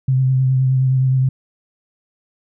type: tone with vibrato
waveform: sine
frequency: 130.8 Hz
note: C3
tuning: in tune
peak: -12 dBFS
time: 0.08-1.29 s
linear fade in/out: 5 ms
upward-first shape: triangle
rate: 9.6 Hz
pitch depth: 28 cents each way
effects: none